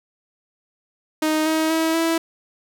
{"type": "tone with pitch steps", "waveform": "sawtooth", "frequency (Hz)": [311.1, 316.9, 322.8, 328.8], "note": ["D#4", "D#4", "E4", "E4"], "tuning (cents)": [0, 32, -36, -4], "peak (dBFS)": -14, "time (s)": [1.22, 2.18], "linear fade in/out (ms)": 5, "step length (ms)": 240, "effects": []}